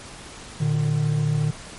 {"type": "tone pair together", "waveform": "triangle", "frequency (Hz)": [116.8, 151.21], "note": ["A#2", "D#3"], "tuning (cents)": [4, -49], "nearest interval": "major third", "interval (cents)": 447, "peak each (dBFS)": [-23, -18], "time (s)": [0.6, 1.51], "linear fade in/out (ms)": 10, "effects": ["pink hiss -40 dBFS RMS until 1.78 s", "MP3 48 kbps"]}